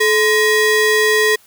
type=ring-modulated tone; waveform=square; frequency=730 Hz; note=F#5; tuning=24 cents flat; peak=-9 dBFS; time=0-1.36 s; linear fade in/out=10 ms; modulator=1160 Hz; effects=white hiss -50 dBFS RMS until 1.46 s